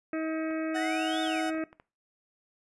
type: harmonic tone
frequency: 318.2 Hz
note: D#4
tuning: 39 cents sharp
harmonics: 1 / 2 / 4 / 5 / 6 / 7 / 8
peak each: -30 / -36 / -42 / -44 / -46 / -47 / -48 dBFS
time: 0.13-1.64 s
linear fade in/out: 2 ms
type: clicks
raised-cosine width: 0.5 ms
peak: -35 dBFS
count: 10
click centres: 0.509 / 1.142 / 1.275 / 1.361 / 1.463 / 1.497 / 1.546 / 1.581 / 1.729 / 1.799 s
type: tone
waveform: 35% pulse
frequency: 740 Hz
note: F#5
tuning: in tune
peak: -30 dBFS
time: 0.74-1.51 s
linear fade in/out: 20 ms
type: exponential two-way sweep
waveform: sine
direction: up then down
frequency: 1783 to 3729 to 2114 Hz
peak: -36 dBFS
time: 0.76-1.41 s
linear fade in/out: 2 ms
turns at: 1.22 s
effects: noise-tail reverb RT60 0.3 s tail -18 dB re dry + resampled to 24000 Hz